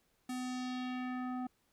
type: tone with low-pass filter sweep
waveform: square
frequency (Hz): 252.4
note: B3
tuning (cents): +38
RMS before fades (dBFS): -39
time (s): 0.29-1.47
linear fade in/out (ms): 5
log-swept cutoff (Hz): 11000 to 920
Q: 1.6
effects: pink hiss -75 dBFS RMS until 1.72 s